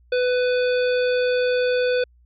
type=harmonic tone; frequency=498.3 Hz; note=B4; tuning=15 cents sharp; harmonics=1 / 3 / 5 / 7 / 9; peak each=-18 / -28 / -32 / -35 / -37 dBFS; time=0.12-2.04 s; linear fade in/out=5 ms; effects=added 60 Hz sine -52 dBFS peak until 2.25 s